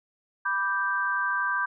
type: chord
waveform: sine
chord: G major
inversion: first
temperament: equal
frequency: 987.8 / 1174.7 / 1568 Hz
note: B5 / D6 / G6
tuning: 0 / 0 / 0 cents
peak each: -31 / -30 / -26 dBFS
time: 0.45-1.66 s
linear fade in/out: 10 ms
effects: none